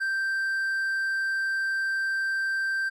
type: tone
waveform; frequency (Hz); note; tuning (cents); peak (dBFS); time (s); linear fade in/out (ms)
triangle; 1568; G6; 0; -23; 0-2.9; 20
effects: none